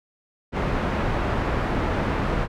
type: low-pass noise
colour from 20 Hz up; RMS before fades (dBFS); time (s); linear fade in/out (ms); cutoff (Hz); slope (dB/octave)
pink; -24; 0.52-2.48; 50; 1600; 12
effects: none